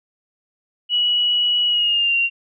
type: tone with pitch glide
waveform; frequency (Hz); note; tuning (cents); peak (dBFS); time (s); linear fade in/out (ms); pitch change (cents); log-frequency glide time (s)
sine; 2927 to 2763; F#7 to F7; -19 to -19; -15; 0.89-2.3; 50; -100; 1.67-2.16
effects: none